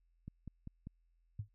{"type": "click train", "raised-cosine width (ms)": 5, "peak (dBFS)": -33, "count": 4, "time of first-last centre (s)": [0.28, 0.871], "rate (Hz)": 5.08}
{"type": "tone with exponential decay", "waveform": "sine", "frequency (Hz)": 103.83, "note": "G#2", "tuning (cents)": 0, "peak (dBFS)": -34, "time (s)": [1.39, 1.49], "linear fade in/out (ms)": 5, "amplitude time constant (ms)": 21}
{"effects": ["added 42 Hz sine -70 dBFS peak until 1.54 s"]}